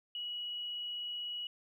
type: tone with tanh clipping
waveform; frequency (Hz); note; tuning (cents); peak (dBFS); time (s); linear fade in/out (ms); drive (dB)
triangle; 2919; F#7; -24; -37; 0.15-1.47; 2; 2
effects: none